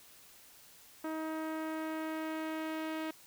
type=tone with low-pass filter sweep; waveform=sawtooth; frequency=316.3 Hz; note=D#4; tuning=29 cents sharp; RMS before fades=-38 dBFS; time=1.04-3.11 s; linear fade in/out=5 ms; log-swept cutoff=1500 to 2900 Hz; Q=1.1; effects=white hiss -58 dBFS RMS until 3.26 s